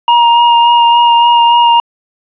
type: tone with vibrato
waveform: square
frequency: 944 Hz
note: A#5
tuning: 22 cents sharp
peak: -5 dBFS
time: 0.08-1.8 s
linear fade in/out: 2 ms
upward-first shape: sine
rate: 3.5 Hz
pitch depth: 13 cents each way
effects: resampled to 8000 Hz + 7-bit